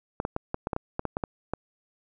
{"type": "clicks", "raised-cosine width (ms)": 1, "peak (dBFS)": -14, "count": 12, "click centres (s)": [0.201, 0.251, 0.364, 0.544, 0.671, 0.732, 0.764, 0.994, 1.053, 1.169, 1.238, 1.536], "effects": []}